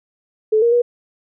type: tone with pitch steps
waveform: sine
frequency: 433.5 / 469.3 / 481.7 Hz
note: A4 / A#4 / B4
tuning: -26 / +12 / -43 cents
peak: -11 dBFS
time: 0.52-0.82 s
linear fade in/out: 10 ms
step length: 100 ms
effects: none